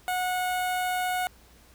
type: tone with notch filter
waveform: sawtooth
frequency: 731 Hz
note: F#5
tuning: 21 cents flat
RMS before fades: -28 dBFS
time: 0.08-1.27 s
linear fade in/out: 0 ms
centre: 5300 Hz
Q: 1.3
effects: added 60 Hz sine -57 dBFS peak until 1.74 s + pink hiss -57 dBFS RMS until 1.74 s